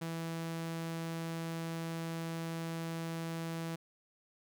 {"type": "tone", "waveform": "sawtooth", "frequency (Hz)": 164.81, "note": "E3", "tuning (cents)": 0, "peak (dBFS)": -33, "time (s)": [0.01, 3.76], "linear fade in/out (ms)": 10, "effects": []}